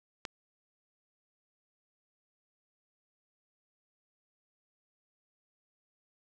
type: click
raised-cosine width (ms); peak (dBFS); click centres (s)
0.2; -19; 0.252
effects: none